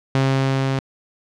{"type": "tone with level ramp", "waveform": "sawtooth", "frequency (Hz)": 134.3, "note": "C3", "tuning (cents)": 46, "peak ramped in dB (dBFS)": [-11, -15], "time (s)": [0.15, 0.79], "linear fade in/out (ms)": 0, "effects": ["low-pass 5000 Hz 12 dB/octave"]}